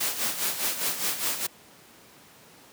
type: noise with tremolo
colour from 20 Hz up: white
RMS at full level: -26 dBFS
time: 0-1.47 s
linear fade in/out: 10 ms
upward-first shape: sine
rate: 4.9 Hz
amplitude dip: 65%
effects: pink hiss -52 dBFS RMS until 2.72 s + high-pass 150 Hz 12 dB/octave